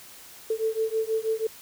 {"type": "beating tone pair", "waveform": "sine", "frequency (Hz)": [440, 446.2], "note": ["A4", "A4"], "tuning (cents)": [0, 24], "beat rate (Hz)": 6.2, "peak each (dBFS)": [-27, -27], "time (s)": [0.5, 1.47], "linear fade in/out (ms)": 5, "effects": ["white hiss -47 dBFS RMS until 1.61 s"]}